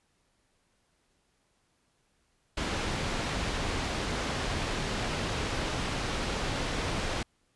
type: low-pass noise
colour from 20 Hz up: pink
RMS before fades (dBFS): -32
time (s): 2.57-7.23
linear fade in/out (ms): 5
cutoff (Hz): 5100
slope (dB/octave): 12
effects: pink hiss -72 dBFS RMS until 7.55 s + resampled to 24000 Hz